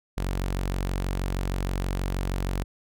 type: tone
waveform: sawtooth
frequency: 46.32 Hz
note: F#1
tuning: 3 cents sharp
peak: -22 dBFS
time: 0.17-2.64 s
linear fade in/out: 10 ms
effects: none